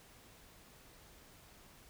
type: silence
effects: pink hiss -60 dBFS RMS until 1.89 s